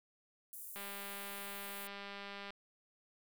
pink high-pass noise, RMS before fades -49 dBFS, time 0.53-1.87 s, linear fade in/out 0 ms, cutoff 9900 Hz, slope 24 dB/octave
click train, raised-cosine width 0.3 ms, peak -31 dBFS, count 350, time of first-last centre 0.76-2.505 s, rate 200 Hz
effects none

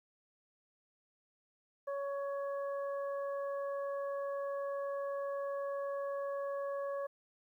harmonic tone, 559 Hz, C#5, 14 cents sharp, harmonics 1 / 2 / 3, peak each -36 / -44 / -52 dBFS, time 1.87-7.07 s, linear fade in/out 10 ms, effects 12-bit

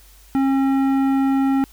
sine tone with tanh clipping, 270.5 Hz, C#4, 42 cents flat, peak -17 dBFS, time 0.35-1.64 s, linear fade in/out 0 ms, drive 13 dB, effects added 50 Hz sine -47 dBFS peak until 1.72 s + white hiss -51 dBFS RMS until 1.72 s

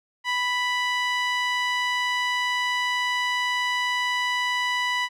sawtooth tone with band-pass filter, 987.8 Hz, B5, in tune, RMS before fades -25 dBFS, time 0.24-5.09 s, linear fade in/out 50 ms, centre 2200 Hz, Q 1.3, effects none

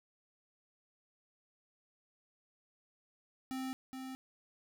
square tone with echo, 261.6 Hz, C4, in tune, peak -38 dBFS, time 3.51-3.73 s, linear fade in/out 0 ms, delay 420 ms, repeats 1, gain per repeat -5 dB, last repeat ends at 4.15 s, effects none

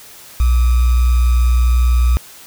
sine tone with sample-and-hold, 60.6 Hz, B1, 32 cents flat, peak -9 dBFS, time 0.4-2.17 s, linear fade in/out 0 ms, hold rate 1225 Hz, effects white hiss -39 dBFS RMS until 2.46 s

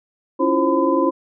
sine tone cluster, 279.1 / 329.3 / 349.5 / 531 / 1011 Hz, C#4 / E4 / F4 / C5 / B5, +12 / -2 / +1 / +25 / +40 cents, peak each -21 dBFS, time 0.39-1.11 s, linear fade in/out 20 ms, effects none

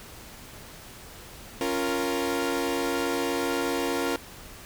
sawtooth chord, Bb minor, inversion first, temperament equal, 277.2 / 349.2 / 466.2 Hz, Db4 / F4 / Bb4, 0 / 0 / 0 cents, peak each -26 dBFS, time 1.61-4.16 s, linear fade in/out 0 ms, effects pink hiss -45 dBFS RMS until 4.65 s

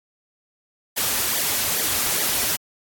white noise with flanger, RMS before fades -22 dBFS, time 0.96-2.57 s, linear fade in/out 20 ms, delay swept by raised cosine 0.73 to 6.43 ms, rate 2.4 Hz, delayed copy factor -0.75, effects AAC 64 kbps

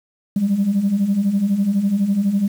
sine beating tone pair, 190.9 / 202.9 Hz, G3 / G#3, -46 / -40 cents, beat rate 12 Hz, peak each -21 / -15 dBFS, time 0.36-2.48 s, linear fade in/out 5 ms, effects tanh soft clip ceiling -10 dBFS + 7-bit

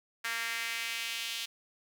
sawtooth tone with high-pass filter sweep, 230 Hz, A#3, 23 cents flat, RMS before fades -36 dBFS, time 0.24-1.46 s, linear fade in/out 10 ms, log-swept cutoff 1700 to 3200 Hz, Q 2.2, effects none

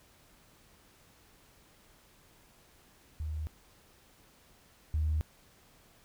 sine tone pair in turn, 77.2 / 77.2 Hz, D#2 / D#2, -13 / -13 cents, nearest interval unison, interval 0 cents, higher neither, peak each -33 / -26 dBFS, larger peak second, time 3.2-3.47 / 4.94-5.21 s, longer neither, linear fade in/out 0 ms, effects tanh soft clip ceiling -22 dBFS + pink hiss -62 dBFS RMS until 6.04 s

